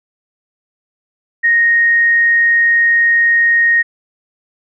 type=tone; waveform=sine; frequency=1864 Hz; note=A#6; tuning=1 cent flat; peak=-8 dBFS; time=1.43-3.83 s; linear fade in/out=20 ms; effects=none